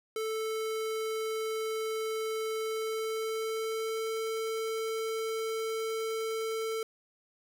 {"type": "tone with pitch glide", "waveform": "square", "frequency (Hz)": [440, 445.1], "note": ["A4", "A4"], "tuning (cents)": [0, 20], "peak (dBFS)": -32, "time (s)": [0.16, 6.83], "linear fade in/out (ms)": 2, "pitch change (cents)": 20, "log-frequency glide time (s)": [2.58, 4.15], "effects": []}